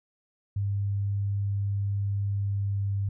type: tone with pitch glide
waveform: sine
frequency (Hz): 100.2 to 99.45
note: G2 to G2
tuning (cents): +38 to +25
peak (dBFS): -25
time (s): 0.56-3.09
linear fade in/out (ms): 5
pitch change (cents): -13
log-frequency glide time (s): 2.32-2.95
effects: none